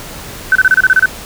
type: tone bursts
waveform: sine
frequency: 1521 Hz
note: F#6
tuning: 47 cents sharp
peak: -4 dBFS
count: 9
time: 0.52-1.058 s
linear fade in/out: 2 ms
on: 34 ms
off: 29 ms
effects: pink hiss -29 dBFS RMS until 1.25 s